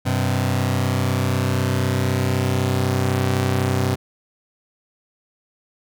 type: tone pair together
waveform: sawtooth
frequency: 96 / 127.95 Hz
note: G2 / C3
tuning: -36 / -38 cents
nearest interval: perfect fourth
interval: 498 cents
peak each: -17 dBFS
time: 0.05-3.96 s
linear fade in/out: 20 ms
effects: none